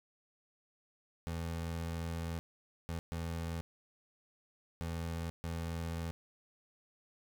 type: tone bursts at uneven times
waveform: 25% pulse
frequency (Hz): 83.2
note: E2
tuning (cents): +17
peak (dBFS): -33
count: 5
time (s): 1.27-2.39 / 2.89-2.99 / 3.12-3.61 / 4.81-5.3 / 5.44-6.11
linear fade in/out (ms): 0
effects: none